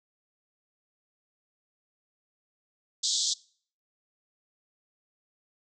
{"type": "band-pass noise", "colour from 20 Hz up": "pink", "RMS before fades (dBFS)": -28, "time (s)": [3.03, 3.34], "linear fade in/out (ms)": 10, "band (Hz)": [3400, 7800], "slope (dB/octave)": 96, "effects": ["noise-tail reverb RT60 0.5 s tail -23 dB re dry"]}